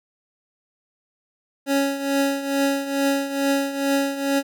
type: tone with tremolo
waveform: 25% pulse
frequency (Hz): 277.2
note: C#4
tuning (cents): 0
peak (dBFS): -13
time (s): 1.66-4.43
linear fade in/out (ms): 50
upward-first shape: triangle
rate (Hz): 2.3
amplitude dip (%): 75
effects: none